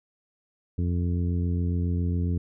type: harmonic tone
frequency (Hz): 87.31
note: F2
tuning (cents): 0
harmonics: 1 / 2 / 3 / 4 / 5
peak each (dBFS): -24 / -30 / -34 / -41 / -42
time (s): 0.78-2.38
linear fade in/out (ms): 5
effects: none